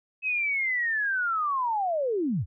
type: linear sweep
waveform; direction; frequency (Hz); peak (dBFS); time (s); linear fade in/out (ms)
sine; down; 2582 to 65.9; -24; 0.22-2.46; 50
effects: none